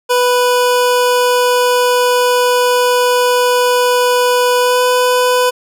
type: tone with pitch glide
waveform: 25% pulse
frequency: 493.9 to 498.5 Hz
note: B4 to B4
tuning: 0 to +16 cents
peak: -6 dBFS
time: 0.09-5.51 s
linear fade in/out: 20 ms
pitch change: +16 cents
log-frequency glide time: 4.6-4.81 s
effects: none